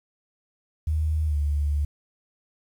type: tone with pitch glide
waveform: sine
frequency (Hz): 77.78 to 72.99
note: D#2 to D2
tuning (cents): 0 to -10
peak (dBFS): -21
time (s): 0.87-1.85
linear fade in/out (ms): 5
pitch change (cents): -110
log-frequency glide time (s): 1.26-1.36
effects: 9-bit